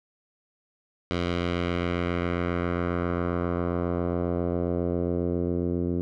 10% pulse tone with low-pass filter sweep, 87.4 Hz, F2, 2 cents sharp, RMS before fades -27 dBFS, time 1.11-6.01 s, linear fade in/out 0 ms, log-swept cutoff 3800 to 330 Hz, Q 1.3, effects none

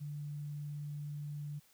sine tone, 146.83 Hz, D3, in tune, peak -39 dBFS, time 0-1.6 s, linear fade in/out 20 ms, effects white hiss -67 dBFS RMS until 1.73 s

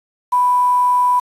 sine tone with quantisation, 989 Hz, B5, 2 cents sharp, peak -11 dBFS, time 0.32-1.2 s, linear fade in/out 10 ms, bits 6, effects resampled to 32000 Hz

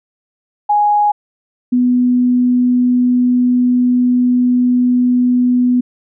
sine tone pair in turn, 830.6 / 247.7 Hz, G#5 / B3, 0 / +5 cents, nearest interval octave + major sixth, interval 2095 cents, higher first, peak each -9 dBFS, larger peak neither, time 0.69-1.12 / 1.72-5.81 s, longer second, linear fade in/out 10 ms, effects none

